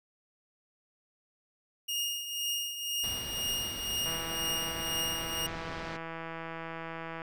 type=tone with tremolo; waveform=sawtooth; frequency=2846 Hz; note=F7; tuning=32 cents sharp; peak=-26 dBFS; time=1.88-5.47 s; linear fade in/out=10 ms; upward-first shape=triangle; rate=2 Hz; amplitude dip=65%
type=low-pass noise; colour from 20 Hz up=pink; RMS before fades=-43 dBFS; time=3.03-5.97 s; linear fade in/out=10 ms; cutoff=5000 Hz; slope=24 dB/octave
type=click train; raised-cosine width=0.5 ms; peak=-25 dBFS; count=519; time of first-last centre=4.06-7.219 s; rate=164 Hz
effects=none